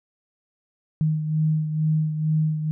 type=beating tone pair; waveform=sine; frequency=155.3 / 157.5 Hz; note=D#3 / D#3; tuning=-3 / +21 cents; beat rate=2.2 Hz; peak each=-20 / -28 dBFS; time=1.01-2.71 s; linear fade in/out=0 ms; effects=none